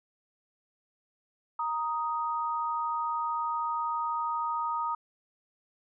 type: tone pair together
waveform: sine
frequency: 934 / 1246.7 Hz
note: A#5 / D#6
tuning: +3 / +3 cents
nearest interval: perfect fourth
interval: 500 cents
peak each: -31 / -31 dBFS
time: 1.59-4.95 s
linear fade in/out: 5 ms
effects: none